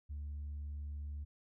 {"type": "tone", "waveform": "sine", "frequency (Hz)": 73.1, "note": "D2", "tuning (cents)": -7, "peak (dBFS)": -38, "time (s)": [0.09, 1.25], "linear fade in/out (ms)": 20, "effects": ["tanh soft clip ceiling -38 dBFS"]}